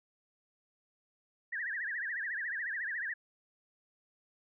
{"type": "tone with vibrato", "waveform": "sine", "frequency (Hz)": 1767, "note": "A6", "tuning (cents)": 7, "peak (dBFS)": -34, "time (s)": [1.52, 3.14], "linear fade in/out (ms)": 10, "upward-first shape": "triangle", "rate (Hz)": 14, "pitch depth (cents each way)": 220, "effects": []}